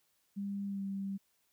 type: tone with pitch glide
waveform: sine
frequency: 199.7 to 195.93 Hz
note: G3 to G3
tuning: +32 to -1 cents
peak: -35 dBFS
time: 0.36-1.18 s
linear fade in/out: 20 ms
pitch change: -33 cents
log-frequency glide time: 0.67-0.82 s
effects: white hiss -75 dBFS RMS until 1.52 s